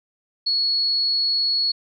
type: tone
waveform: sine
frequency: 4362 Hz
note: C#8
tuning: 29 cents flat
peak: -18 dBFS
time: 0.46-1.72 s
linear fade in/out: 10 ms
effects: none